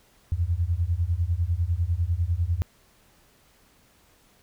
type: beating tone pair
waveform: sine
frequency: 81 / 91 Hz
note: E2 / F#2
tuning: -30 / -28 cents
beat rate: 10 Hz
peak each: -25 dBFS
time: 0.32-2.62 s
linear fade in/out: 0 ms
effects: pink hiss -60 dBFS RMS until 4.42 s